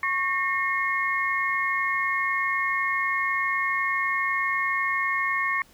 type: tone cluster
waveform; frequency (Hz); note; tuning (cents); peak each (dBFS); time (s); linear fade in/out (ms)
sine; 1099 / 1827 / 2159; C#6 / A#6 / C#7; -15 / -35 / -46; -27; 0.03-5.62; 2
effects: pink hiss -56 dBFS RMS until 5.73 s